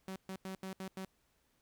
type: tone bursts at uneven times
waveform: sawtooth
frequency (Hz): 189.7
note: F#3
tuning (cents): +43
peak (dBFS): -37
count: 6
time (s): 0.08-0.16 / 0.29-0.36 / 0.45-0.55 / 0.63-0.73 / 0.8-0.88 / 0.97-1.05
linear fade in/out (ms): 2
effects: pink hiss -75 dBFS RMS until 1.61 s